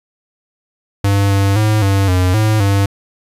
square tone with pitch steps, 99.7 / 98.7 / 107.6 / 98.1 / 91.3 / 108.4 / 99.2 Hz, G2 / G2 / A2 / G2 / F#2 / A2 / G2, +30 / +12 / -38 / +2 / -23 / -25 / +21 cents, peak -11 dBFS, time 1.04-2.86 s, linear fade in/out 5 ms, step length 260 ms, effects resampled to 32000 Hz

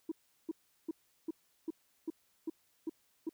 sine tone bursts, 323.3 Hz, E4, 34 cents flat, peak -32 dBFS, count 9, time 0.09-3.293 s, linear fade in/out 5 ms, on 27 ms, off 370 ms, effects tanh soft clip ceiling -31 dBFS + white hiss -73 dBFS RMS until 3.33 s

